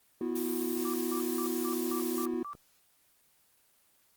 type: chord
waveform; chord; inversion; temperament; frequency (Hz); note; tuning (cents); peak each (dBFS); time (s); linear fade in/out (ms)
triangle; B suspended fourth; none; equal with one note detuned; 246.9 / 329.6 / 363.6; B3 / E4 / F#4; 0 / 0 / -30; -33; 0.21-2.43; 2
type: noise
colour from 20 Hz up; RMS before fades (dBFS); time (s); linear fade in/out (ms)
blue; -40; 0.35-2.26; 10
type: tone bursts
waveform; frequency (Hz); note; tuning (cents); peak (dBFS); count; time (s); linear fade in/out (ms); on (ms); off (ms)
sine; 1167; D6; -11; -38; 7; 0.85-2.532; 0; 86; 180
type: clicks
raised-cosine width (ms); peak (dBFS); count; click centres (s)
2; -39; 2; 2.337 / 2.551
effects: white hiss -67 dBFS RMS until 4.16 s + Opus 24 kbps